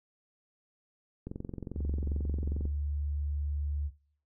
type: click train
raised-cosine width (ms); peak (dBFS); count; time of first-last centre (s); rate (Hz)
3; -25; 32; 1.27-2.654; 22.4
type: tone with pitch glide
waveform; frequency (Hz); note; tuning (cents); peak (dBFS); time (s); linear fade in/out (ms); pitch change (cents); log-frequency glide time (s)
sine; 72 to 72.75; D2 to D2; -34 to -16; -30; 1.74-3.91; 50; +18; 2.17-2.32
effects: noise-tail reverb RT60 0.5 s tail -17 dB re dry

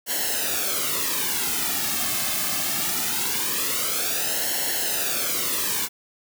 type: noise with flanger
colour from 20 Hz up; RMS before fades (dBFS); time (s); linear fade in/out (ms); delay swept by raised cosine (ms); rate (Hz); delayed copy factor
white; -25; 0.06-5.89; 50; 0.82 to 2.12; 0.22; -0.75
effects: none

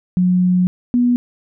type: tone pair in turn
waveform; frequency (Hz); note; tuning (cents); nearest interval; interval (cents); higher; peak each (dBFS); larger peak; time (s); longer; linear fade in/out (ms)
sine; 181.2 / 243.9; F#3 / B3; -36 / -21; perfect fourth; 515; second; -11; neither; 0.17-0.67 / 0.94-1.16; first; 0
effects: none

